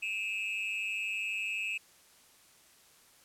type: tone with amplitude modulation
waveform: triangle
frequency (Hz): 2592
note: E7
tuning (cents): -30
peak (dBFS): -27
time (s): 0.02-1.78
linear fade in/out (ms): 10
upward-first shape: sine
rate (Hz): 204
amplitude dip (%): 85
effects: white hiss -61 dBFS RMS until 3.24 s + low-pass 12000 Hz 12 dB/octave